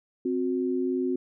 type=tone pair together; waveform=sine; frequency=261.6 / 364.4 Hz; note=C4 / F#4; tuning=0 / -26 cents; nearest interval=tritone; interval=574 cents; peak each=-27 dBFS; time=0.25-1.16 s; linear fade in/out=5 ms; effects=none